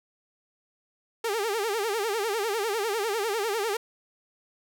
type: tone with vibrato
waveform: sawtooth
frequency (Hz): 427.6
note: A4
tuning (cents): -49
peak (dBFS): -22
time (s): 1.24-3.77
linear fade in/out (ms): 5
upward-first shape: sine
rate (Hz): 10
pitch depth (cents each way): 160
effects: none